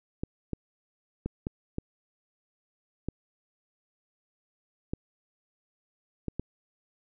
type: clicks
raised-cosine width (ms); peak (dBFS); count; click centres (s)
3; -18; 9; 0.235 / 0.533 / 1.26 / 1.469 / 1.784 / 3.086 / 4.935 / 6.283 / 6.396
effects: none